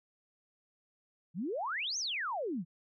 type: exponential two-way sweep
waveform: sine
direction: up then down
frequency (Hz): 150 to 6580 to 150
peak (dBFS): -33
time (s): 1.34-2.65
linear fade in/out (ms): 50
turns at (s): 1.98
effects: none